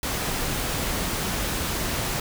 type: noise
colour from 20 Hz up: pink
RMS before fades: -27 dBFS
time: 0.03-2.2 s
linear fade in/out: 2 ms
effects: none